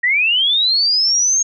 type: linear sweep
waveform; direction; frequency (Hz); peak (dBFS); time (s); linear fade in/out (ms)
sine; up; 1864.7 to 6570; -12; 0.03-1.43; 10
effects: none